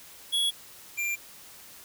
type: tone pair in turn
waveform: square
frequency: 3353 / 2377 Hz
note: G#7 / D7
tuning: +16 / +20 cents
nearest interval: tritone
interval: 596 cents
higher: first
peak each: -24 / -28 dBFS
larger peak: first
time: 0.32-0.51 / 0.97-1.16 s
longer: neither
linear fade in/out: 20 ms
effects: white hiss -49 dBFS RMS until 1.84 s